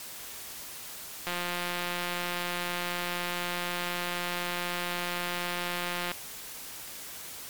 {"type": "click train", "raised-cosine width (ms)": 0.3, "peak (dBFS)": -16, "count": 854, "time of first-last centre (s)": [1.27, 6.117], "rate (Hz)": 176, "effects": ["white hiss -42 dBFS RMS until 7.49 s", "MP3 96 kbps"]}